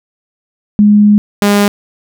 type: tone pair in turn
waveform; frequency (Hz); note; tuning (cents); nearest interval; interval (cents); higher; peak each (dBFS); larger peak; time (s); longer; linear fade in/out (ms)
sine / sawtooth; 207.8 / 203.8; G#3 / G#3; +1 / -32; unison; 33; first; -3; neither; 0.79-1.18 / 1.42-1.68; first; 0
effects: none